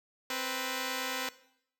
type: tone pair together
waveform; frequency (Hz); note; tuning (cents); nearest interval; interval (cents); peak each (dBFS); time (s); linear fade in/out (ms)
5% pulse; 261.6 / 493.9; C4 / B4; 0 / 0; major seventh; 1100; -24; 0.3-1.29; 2
effects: noise-tail reverb RT60 0.7 s tail -18 dB re dry